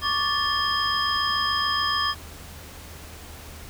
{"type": "tone cluster", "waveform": "sine", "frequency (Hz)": [1114, 1181, 1748, 3211, 5040], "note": ["C#6", "D6", "A6", "G7", "D#8"], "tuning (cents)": [8, 9, -12, 41, 21], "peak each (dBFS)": -28, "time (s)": [0.01, 2.15], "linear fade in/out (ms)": 50, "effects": ["added 78 Hz sine -43 dBFS peak until 3.69 s", "pink hiss -43 dBFS RMS until 3.69 s"]}